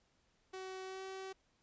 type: tone with pitch glide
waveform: sawtooth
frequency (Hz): 376.9 to 381.9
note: F#4 to G4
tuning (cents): +32 to -45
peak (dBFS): -40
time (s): 0.53-1.33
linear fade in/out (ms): 10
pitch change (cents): +23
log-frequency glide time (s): 0.84-1.03
effects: pink hiss -75 dBFS RMS until 1.62 s + resampled to 16000 Hz